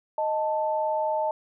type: tone pair together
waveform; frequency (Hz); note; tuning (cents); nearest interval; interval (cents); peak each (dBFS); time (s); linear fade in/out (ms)
sine; 622.3 / 881.9; D#5 / A5; 0 / +4; tritone; 604; -26 / -26; 0.18-1.31; 2
effects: none